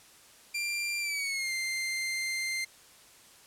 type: tone with pitch glide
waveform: sawtooth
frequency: 2375 to 2092 Hz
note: D7 to C7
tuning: +19 to -1 cents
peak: -27 dBFS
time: 0.54-2.65 s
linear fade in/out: 10 ms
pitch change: -220 cents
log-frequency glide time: 1-1.52 s
effects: white hiss -56 dBFS RMS until 3.46 s + low-pass 11000 Hz 12 dB/octave

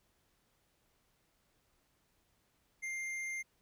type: tone with hard clipping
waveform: sine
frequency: 2105 Hz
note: C7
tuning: 10 cents sharp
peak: -39 dBFS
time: 2.82-3.43 s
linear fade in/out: 20 ms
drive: 9 dB
effects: pink hiss -75 dBFS RMS until 3.61 s

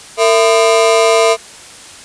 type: ring-modulated tone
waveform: 35% pulse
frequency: 560 Hz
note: C#5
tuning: 18 cents sharp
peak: -3 dBFS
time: 0.17-1.37 s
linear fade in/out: 50 ms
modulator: 105 Hz
effects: white hiss -35 dBFS RMS until 2.04 s + resampled to 22050 Hz

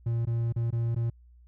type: tone with dropouts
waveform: triangle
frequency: 116.4 Hz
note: A#2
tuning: 2 cents flat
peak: -23 dBFS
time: 0.06-1.1 s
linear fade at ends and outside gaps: 5 ms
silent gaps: 0.253-0.27 / 0.525-0.561 / 0.706-0.726 / 0.948-0.961 s
effects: added 60 Hz sine -52 dBFS peak until 1.47 s

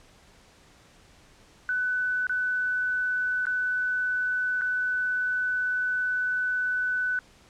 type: tone with dropouts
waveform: sine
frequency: 1497 Hz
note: F#6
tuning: 20 cents sharp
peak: -24 dBFS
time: 1.69-7.19 s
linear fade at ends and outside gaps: 1 ms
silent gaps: 2.269-2.295 / 3.455-3.468 / 4.612-4.618 s
effects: pink hiss -56 dBFS RMS until 7.49 s + low-pass 8000 Hz 12 dB/octave

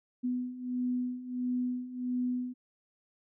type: beating tone pair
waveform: sine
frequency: 248 / 249.5 Hz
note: B3 / B3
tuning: +7 / +18 cents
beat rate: 1.5 Hz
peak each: -36 / -32 dBFS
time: 0.23-2.54 s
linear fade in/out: 20 ms
effects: none

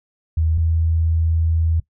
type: tone pair in turn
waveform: sine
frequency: 80.1 / 81.59 Hz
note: E2 / E2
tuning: -49 / -17 cents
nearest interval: unison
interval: 32 cents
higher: second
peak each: -15 / -15 dBFS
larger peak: neither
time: 0.37-0.58 / 0.58-1.8 s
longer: second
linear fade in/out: 5 ms
effects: noise-tail reverb RT60 0.1 s tail -19 dB re dry

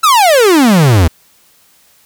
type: exponential sweep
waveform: 45% pulse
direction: down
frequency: 1354 to 76.4 Hz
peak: -5 dBFS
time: 0.03-1.08 s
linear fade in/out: 10 ms
effects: white hiss -49 dBFS RMS until 2.05 s

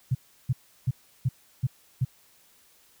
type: tone bursts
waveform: sine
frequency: 128 Hz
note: C3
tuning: 38 cents flat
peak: -20 dBFS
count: 6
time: 0.11-2.05 s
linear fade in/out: 10 ms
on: 40 ms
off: 340 ms
effects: white hiss -60 dBFS RMS until 3 s

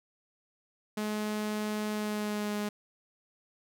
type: tone with pitch glide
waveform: sawtooth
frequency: 212.1 to 208 Hz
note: G#3 to G#3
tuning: +37 to +3 cents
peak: -27 dBFS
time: 0.97-2.69 s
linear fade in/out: 5 ms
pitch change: -34 cents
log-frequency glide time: 1.91-2.55 s
effects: none

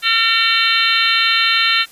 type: harmonic tone with a mistuned harmonic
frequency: 453.9 Hz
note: A#4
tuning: 46 cents flat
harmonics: 3 / 4 / 5 / 6 / 7 / 8 / 9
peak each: -20 / -20 / -20 / -20 / -20 / -20 / -20 dBFS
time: 0.02-1.86 s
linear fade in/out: 50 ms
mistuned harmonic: 7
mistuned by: -59 cents
effects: white hiss -44 dBFS RMS until 1.91 s + resampled to 32000 Hz

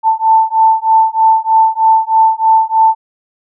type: beating tone pair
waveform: sine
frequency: 886 / 889.2 Hz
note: A5 / A5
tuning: +12 / +18 cents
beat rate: 3.2 Hz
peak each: -10 dBFS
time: 0.03-2.95 s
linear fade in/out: 50 ms
effects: none

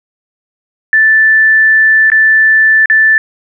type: tone with dropouts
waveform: sine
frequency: 1760 Hz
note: A6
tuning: in tune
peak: -4 dBFS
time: 0.93-3.18 s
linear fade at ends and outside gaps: 1 ms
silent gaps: 2.101-2.118 / 2.858-2.899 s
effects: none

